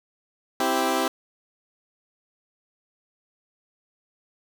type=chord; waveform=15% pulse; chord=C major; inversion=none; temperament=equal; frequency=261.6 / 329.6 / 392 Hz; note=C4 / E4 / G4; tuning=0 / 0 / 0 cents; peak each=-20 dBFS; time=0.6-1.08 s; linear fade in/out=2 ms; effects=none